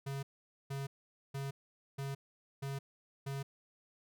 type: tone bursts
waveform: square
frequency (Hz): 137.8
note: C#3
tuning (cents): -10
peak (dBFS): -38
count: 6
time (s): 0.06-3.43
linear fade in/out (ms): 10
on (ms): 170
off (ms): 470
effects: none